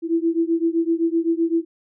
sine beating tone pair, 328.7 / 336.5 Hz, E4 / E4, -5 / +36 cents, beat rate 7.8 Hz, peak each -20 / -21 dBFS, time 0.02-1.65 s, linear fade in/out 50 ms, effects none

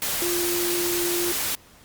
sine tone in noise, 349.2 Hz, F4, in tune, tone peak -25 dBFS, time 0.22-1.32 s, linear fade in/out 0 ms, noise white, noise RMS -26 dBFS, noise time 0.02-1.55 s, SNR -2 dB, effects pink hiss -52 dBFS RMS until 1.84 s + Opus 48 kbps

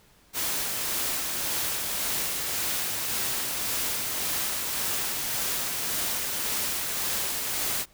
white noise with tremolo, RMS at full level -28 dBFS, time 0.33-7.86 s, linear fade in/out 50 ms, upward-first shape sine, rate 1.8 Hz, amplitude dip 25%, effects pink hiss -59 dBFS RMS until 7.93 s

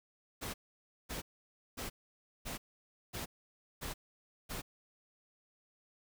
pink noise bursts, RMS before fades -41 dBFS, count 7, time 0.41-4.62 s, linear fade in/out 20 ms, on 130 ms, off 550 ms, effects none

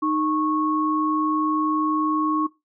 sine tone pair together, 308.7 / 1100 Hz, D#4 / C#6, -14 / -14 cents, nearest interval octave + minor seventh, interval 2200 cents, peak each -22 / -23 dBFS, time 0.02-2.47 s, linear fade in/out 10 ms, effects noise-tail reverb RT60 0.2 s tail -18 dB re dry

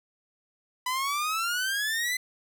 sawtooth exponential sweep, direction up, 993 to 2042 Hz, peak -23 dBFS, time 0.86-2.17 s, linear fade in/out 5 ms, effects none

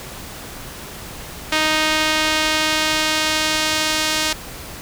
sawtooth tone with band-pass filter sweep, 311.1 Hz, D#4, in tune, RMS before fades -19 dBFS, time 1.52-4.33 s, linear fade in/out 5 ms, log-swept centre 2900 to 4800 Hz, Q 0.81, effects pink hiss -34 dBFS RMS until 4.81 s

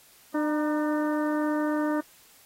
harmonic tone with a mistuned harmonic, 301.2 Hz, D4, 44 cents sharp, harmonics 1 / 2 / 3 / 4 / 5 / 6, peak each -25 / -31 / -35 / -37 / -39 / -41 dBFS, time 0.34-2.01 s, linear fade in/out 10 ms, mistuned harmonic 3, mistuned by +57 cents, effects white hiss -56 dBFS RMS until 2.45 s + AAC 48 kbps

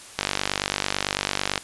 click train, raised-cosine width 0.2 ms, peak -4 dBFS, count 69, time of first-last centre 0.19-1.578 s, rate 49 Hz, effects white hiss -43 dBFS RMS until 1.63 s + resampled to 24000 Hz

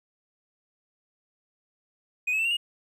triangle tone with pitch steps, 2489 / 2577 / 2668 / 2762 / 2859 Hz, D#7 / E7 / E7 / F7 / F7, 0 / -40 / +20 / -20 / +40 cents, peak -21 dBFS, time 2.27-2.57 s, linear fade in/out 10 ms, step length 60 ms, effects tanh soft clip ceiling -17 dBFS

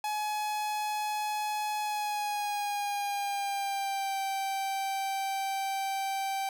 45% pulse tone with pitch glide, 845 to 779.4 Hz, G#5 to G5, +30 to -10 cents, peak -30 dBFS, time 0.04-6.49 s, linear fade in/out 2 ms, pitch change -140 cents, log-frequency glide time 1.79-4.21 s, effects none

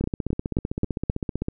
two click trains, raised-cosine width 3 ms, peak -13 / -10 dBFS, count 24 / 5, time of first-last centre 0.01-1.484 / 0.04-1.098 s, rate 15.6 / 3.78 Hz, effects none

